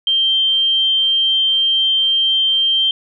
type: tone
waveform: sine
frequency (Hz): 3149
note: G7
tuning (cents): +7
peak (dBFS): -12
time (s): 0.07-2.91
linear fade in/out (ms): 2
effects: none